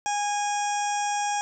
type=harmonic tone with a mistuned harmonic; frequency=822 Hz; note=G#5; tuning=18 cents flat; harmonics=1 / 2 / 3 / 4 / 6 / 7 / 8 / 9 / 10; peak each=-25 / -36 / -37 / -40 / -43 / -36 / -40 / -39 / -49 dBFS; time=0.06-1.41 s; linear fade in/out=0 ms; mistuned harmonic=6; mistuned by=+100 cents; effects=none